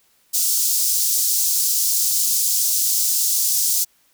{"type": "high-pass noise", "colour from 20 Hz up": "pink", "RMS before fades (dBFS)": -19, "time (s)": [0.33, 3.85], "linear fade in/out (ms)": 20, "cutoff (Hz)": 5400, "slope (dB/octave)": 24, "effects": ["white hiss -60 dBFS RMS until 4.13 s"]}